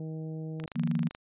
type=harmonic tone; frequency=158.3 Hz; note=D#3; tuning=30 cents sharp; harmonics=1 / 2 / 3 / 4 / 5; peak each=-35 / -43 / -45 / -53 / -60 dBFS; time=0-0.66 s; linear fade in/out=2 ms
type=click train; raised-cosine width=0.3 ms; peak=-26 dBFS; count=15; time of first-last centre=0.6-1.149 s; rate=25.5 Hz
type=chord; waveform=sine; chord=Eb suspended second; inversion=none; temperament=equal; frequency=155.56 / 174.61 / 233.1 Hz; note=Eb3 / F3 / Bb3; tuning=0 / 0 / 0 cents; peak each=-30 dBFS; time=0.75-1.09 s; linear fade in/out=20 ms
effects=resampled to 8000 Hz